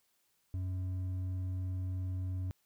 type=tone with hard clipping; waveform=sine; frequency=92.3 Hz; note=F#2; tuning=4 cents flat; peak=-35 dBFS; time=0.54-2.51 s; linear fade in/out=0 ms; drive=4 dB; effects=white hiss -75 dBFS RMS until 2.65 s